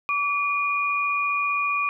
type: tone pair together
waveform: sine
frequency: 1149 / 2436 Hz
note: D6 / D#7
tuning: -38 / -37 cents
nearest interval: octave + minor second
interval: 1301 cents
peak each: -24 dBFS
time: 0.09-1.89 s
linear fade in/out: 0 ms
effects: none